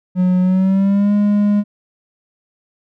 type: tone with pitch glide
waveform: triangle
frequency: 182.4 to 205.9 Hz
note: F#3 to G#3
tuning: -24 to -15 cents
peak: -9 dBFS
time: 0.15-1.64 s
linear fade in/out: 50 ms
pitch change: +209 cents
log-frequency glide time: 0.41-1.13 s
effects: none